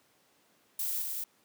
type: noise with echo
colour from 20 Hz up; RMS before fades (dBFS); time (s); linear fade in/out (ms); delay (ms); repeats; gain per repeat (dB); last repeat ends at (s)
violet; -33; 0.79-1.02; 5; 220; 1; -3; 1.24
effects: pink hiss -67 dBFS RMS until 1.44 s + high-pass 200 Hz 12 dB/octave